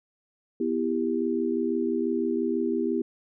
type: chord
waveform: sine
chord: E minor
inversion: second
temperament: just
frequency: 247.2 / 329.6 / 395.6 Hz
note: B3 / E4 / G4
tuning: +2 / 0 / +16 cents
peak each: -28 dBFS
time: 0.6-3.02 s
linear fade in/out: 5 ms
effects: none